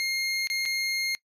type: tone with dropouts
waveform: 25% pulse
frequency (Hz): 2133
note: C7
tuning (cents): +33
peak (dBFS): -22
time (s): 0-1.15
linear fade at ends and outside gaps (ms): 0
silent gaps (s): 0.472-0.5 / 0.654-0.659
effects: noise-tail reverb RT60 0.1 s tail -22 dB re dry + low-pass 11000 Hz 12 dB/octave